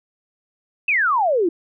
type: exponential sweep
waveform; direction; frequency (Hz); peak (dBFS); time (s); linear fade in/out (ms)
sine; down; 2691 to 319.4; -15; 0.88-1.49; 5
effects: none